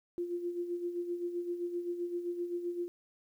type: tone with tremolo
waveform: sine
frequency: 349.3 Hz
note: F4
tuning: in tune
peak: -31 dBFS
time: 0.18-2.88 s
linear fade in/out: 0 ms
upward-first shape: sine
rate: 7.7 Hz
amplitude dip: 60%
effects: 11-bit